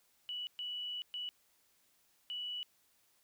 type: tone bursts at uneven times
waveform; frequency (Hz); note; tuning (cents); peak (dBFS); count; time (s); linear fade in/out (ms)
sine; 2951; F#7; -5; -38; 4; 0.29-0.47 / 0.59-1.02 / 1.14-1.29 / 2.3-2.63; 0
effects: white hiss -72 dBFS RMS until 3.23 s

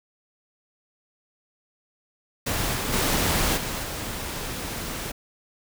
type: noise with level steps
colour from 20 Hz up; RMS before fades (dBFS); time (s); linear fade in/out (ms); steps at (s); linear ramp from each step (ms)
pink; -26 / -28 / -23 / -30 / -32; 2.46-5.12; 10; 2.74 / 2.92 / 3.56 / 3.82; 20
effects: none

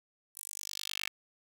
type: tone with high-pass filter sweep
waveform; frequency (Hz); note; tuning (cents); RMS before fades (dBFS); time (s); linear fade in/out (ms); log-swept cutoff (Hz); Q
10% pulse; 49.68; G1; +24; -41; 0.35-1.09; 10; 11000 to 2200; 2.5
effects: 10-bit

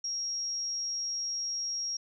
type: tone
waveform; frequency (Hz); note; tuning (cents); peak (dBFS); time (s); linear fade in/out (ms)
sine; 5600; F8; +4; -31; 0.04-1.97; 5
effects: none

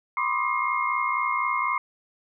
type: tone cluster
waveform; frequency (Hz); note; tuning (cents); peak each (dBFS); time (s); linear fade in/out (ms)
sine; 997 / 1061 / 1172 / 1250 / 2138; B5 / C6 / D6 / D#6 / C7; +16 / +24 / -4 / +8 / +37; -30 / -27 / -29 / -36 / -28; 0.17-1.78; 2
effects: none

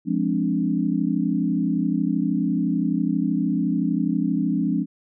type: chord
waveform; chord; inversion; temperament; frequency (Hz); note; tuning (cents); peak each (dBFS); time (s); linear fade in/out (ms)
sine; D half-diminished seventh; first; equal; 174.61 / 207.7 / 261.6 / 293.7; F3 / Ab3 / C4 / D4; 0 / 0 / 0 / 0; -25; 0.05-4.86; 50
effects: none

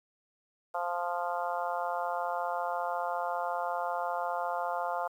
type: harmonic tone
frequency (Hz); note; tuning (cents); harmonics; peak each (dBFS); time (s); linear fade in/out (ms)
174.61; F3; 0; 3 / 4 / 5 / 6 / 7 / 8; -38 / -34 / -36 / -39 / -40 / -42; 0.74-5.08; 10
effects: 10-bit

